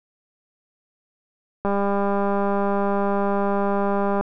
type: click train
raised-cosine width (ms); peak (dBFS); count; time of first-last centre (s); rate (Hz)
1; -10; 513; 1.65-4.21; 200
effects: none